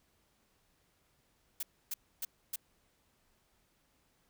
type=noise bursts; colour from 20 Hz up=blue; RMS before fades=-37 dBFS; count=4; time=1.6-2.56 s; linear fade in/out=5 ms; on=30 ms; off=280 ms; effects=pink hiss -73 dBFS RMS until 4.29 s